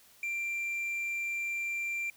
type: tone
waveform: triangle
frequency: 2365 Hz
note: D7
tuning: 12 cents sharp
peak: -30 dBFS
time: 0.23-2.1 s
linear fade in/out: 2 ms
effects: white hiss -60 dBFS RMS until 2.16 s